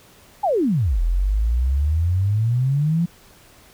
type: exponential two-way sweep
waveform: sine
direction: down then up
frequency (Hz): 872 to 40.56 to 175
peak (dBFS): -16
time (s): 0.43-3.06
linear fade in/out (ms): 10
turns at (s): 1.01
effects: pink hiss -50 dBFS RMS until 3.73 s